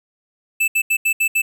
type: tone bursts at uneven times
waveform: square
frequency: 2637 Hz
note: E7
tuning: in tune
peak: -15 dBFS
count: 6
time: 0.6-0.68 / 0.75-0.82 / 0.9-0.97 / 1.05-1.13 / 1.2-1.28 / 1.35-1.42 s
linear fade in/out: 10 ms
effects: none